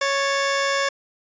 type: tone pair together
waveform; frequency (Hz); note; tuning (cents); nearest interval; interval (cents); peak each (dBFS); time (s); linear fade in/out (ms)
15% pulse; 553.5 / 1760; C#5 / A6; -3 / 0; octave + minor sixth; 2003; -14 / -21; 0.01-0.89; 5
effects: resampled to 16000 Hz